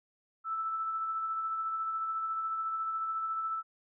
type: tone with tremolo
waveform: sine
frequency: 1318.5 Hz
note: E6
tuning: in tune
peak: -30 dBFS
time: 0.44-3.63 s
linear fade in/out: 50 ms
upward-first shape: sine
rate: 14 Hz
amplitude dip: 30%
effects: none